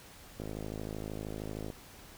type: click train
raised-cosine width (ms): 2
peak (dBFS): -26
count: 70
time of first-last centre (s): 0.4-1.702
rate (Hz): 53
effects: pink hiss -53 dBFS RMS until 2.17 s